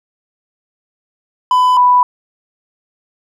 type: tone pair in turn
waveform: triangle / sine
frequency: 1002 / 989.9 Hz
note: B5 / B5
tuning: +25 / +4 cents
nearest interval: unison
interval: 21 cents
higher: first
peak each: -6 dBFS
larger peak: neither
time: 1.51-1.77 / 1.77-2.03 s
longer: neither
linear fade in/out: 2 ms
effects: none